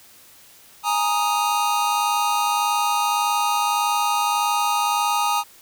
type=chord; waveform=square; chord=Ab suspended second; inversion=none; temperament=equal; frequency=830.6 / 932.3 / 1244.5 Hz; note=Ab5 / Bb5 / Eb6; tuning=0 / 0 / 0 cents; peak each=-24 dBFS; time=0.83-5.44 s; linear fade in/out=50 ms; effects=white hiss -49 dBFS RMS until 5.61 s